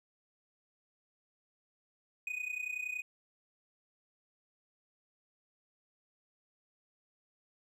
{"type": "tone with amplitude modulation", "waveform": "triangle", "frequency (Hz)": 2489, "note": "D#7", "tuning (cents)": 0, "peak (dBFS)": -31, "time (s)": [2.27, 3.02], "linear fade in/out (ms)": 2, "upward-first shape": "sine", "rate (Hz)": 30.6, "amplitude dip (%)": 80, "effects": []}